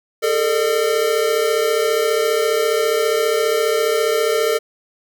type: tone cluster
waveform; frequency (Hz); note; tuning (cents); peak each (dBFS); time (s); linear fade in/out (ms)
square; 416.8 / 451.6 / 604; G#4 / A4 / D5; +6 / +45 / +48; -23 / -18 / -23; 0.22-4.59; 20
effects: none